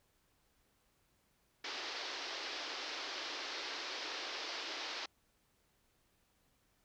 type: band-pass noise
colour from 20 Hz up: white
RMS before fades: -43 dBFS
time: 1.64-5.06 s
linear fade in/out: 5 ms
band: 290 to 5300 Hz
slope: 48 dB/octave
effects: pink hiss -75 dBFS RMS until 6.84 s